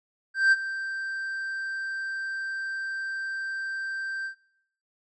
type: tone with ADSR envelope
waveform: triangle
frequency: 1568 Hz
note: G6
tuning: in tune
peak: -13 dBFS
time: 0.34-4.35 s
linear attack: 180 ms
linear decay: 33 ms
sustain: -15 dB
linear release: 95 ms
effects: noise-tail reverb RT60 0.9 s tail -26 dB re dry + resampled to 22050 Hz